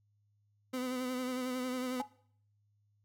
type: tone with vibrato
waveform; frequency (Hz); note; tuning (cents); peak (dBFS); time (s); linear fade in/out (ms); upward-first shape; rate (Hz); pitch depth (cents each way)
30% pulse; 253.6; B3; +46; -32; 0.73-2.02; 10; sine; 11; 36
type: tone with exponential decay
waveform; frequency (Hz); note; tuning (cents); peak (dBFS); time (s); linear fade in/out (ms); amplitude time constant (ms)
sine; 840; G#5; +19; -31; 2-2.12; 0; 25
effects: noise-tail reverb RT60 0.6 s tail -20 dB re dry + added 103 Hz sine -70 dBFS peak until 3.04 s